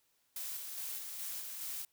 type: noise with tremolo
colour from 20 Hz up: blue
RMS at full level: -41 dBFS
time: 0.36-1.85 s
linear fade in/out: 2 ms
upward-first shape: square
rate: 2.4 Hz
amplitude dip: 30%
effects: white hiss -75 dBFS RMS until 1.92 s